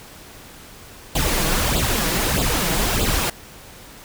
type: noise with flanger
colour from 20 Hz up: pink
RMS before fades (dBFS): -20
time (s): 1.15-3.3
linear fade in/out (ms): 5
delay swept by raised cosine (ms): 0.25 to 6.25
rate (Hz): 1.6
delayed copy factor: +0.8
effects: pink hiss -42 dBFS RMS until 4.04 s